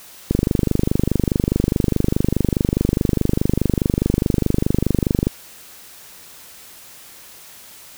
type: click train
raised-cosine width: 3 ms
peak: -3 dBFS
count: 124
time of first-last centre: 0.31-5.27 s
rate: 24.8 Hz
effects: white hiss -42 dBFS RMS until 7.97 s